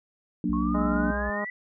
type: chord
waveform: sine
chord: Gb augmented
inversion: none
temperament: equal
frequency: 185 / 233.1 / 293.7 Hz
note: Gb3 / Bb3 / D4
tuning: 0 / 0 / 0 cents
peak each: -28 dBFS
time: 0.44-1.11 s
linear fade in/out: 2 ms
type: tone with vibrato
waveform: triangle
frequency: 61.74 Hz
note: B1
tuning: in tune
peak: -29 dBFS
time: 0.49-1.3 s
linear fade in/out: 5 ms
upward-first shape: square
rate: 15 Hz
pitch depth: 31 cents each way
type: exponential sweep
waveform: sine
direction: up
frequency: 1073 to 2000 Hz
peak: -32 dBFS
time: 0.53-1.5 s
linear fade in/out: 2 ms
type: harmonic tone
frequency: 205.9 Hz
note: G#3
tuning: 15 cents flat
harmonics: 1 / 2 / 3 / 4 / 5 / 6 / 7 / 9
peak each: -33 / -38 / -32 / -38 / -36 / -39 / -46 / -50 dBFS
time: 0.74-1.45 s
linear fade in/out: 10 ms
effects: none